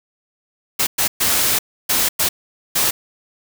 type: noise bursts at uneven times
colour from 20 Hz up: white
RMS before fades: -17 dBFS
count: 6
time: 0.79-0.87 / 0.98-1.08 / 1.2-1.59 / 1.89-2.09 / 2.19-2.29 / 2.75-2.91 s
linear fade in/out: 10 ms
effects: none